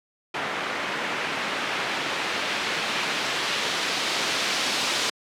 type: noise with low-pass filter sweep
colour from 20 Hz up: white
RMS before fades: -27 dBFS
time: 0.34-5.1 s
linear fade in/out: 5 ms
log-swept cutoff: 1900 to 4700 Hz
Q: 0.96
effects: high-pass 200 Hz 12 dB/octave